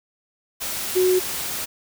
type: tone in noise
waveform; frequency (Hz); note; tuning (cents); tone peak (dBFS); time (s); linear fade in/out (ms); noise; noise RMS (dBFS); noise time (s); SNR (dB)
sine; 368.2; F#4; -8; -15; 0.95-1.2; 20; white; -28; 0.6-1.66; +10
effects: none